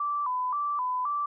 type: tone with vibrato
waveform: sine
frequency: 1082 Hz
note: C#6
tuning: 42 cents flat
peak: -26 dBFS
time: 0-1.26 s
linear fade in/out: 5 ms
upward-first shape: square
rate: 1.9 Hz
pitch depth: 130 cents each way
effects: none